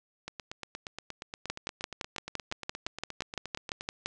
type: two click trains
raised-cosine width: 0.2 ms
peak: -15 / -21 dBFS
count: 16 / 31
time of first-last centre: 1.5-4.06 / 0.28-3.809 s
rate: 5.86 / 8.5 Hz
effects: resampled to 22050 Hz + 9-bit